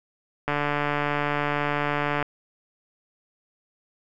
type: click train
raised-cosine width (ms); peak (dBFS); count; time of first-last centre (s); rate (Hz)
0.5; -10; 256; 0.48-2.227; 146
effects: none